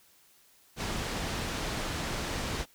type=low-pass noise; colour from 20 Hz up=pink; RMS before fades=-34 dBFS; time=0.76-2.66 s; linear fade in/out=50 ms; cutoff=6800 Hz; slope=12 dB/octave; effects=white hiss -62 dBFS RMS until 2.74 s